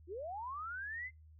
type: linear sweep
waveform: sine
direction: up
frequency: 321.1 to 2093 Hz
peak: -40 dBFS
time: 0.07-1.11 s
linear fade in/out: 50 ms
effects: noise-tail reverb RT60 0.2 s tail -26 dB re dry + added 78 Hz sine -56 dBFS peak until 1.39 s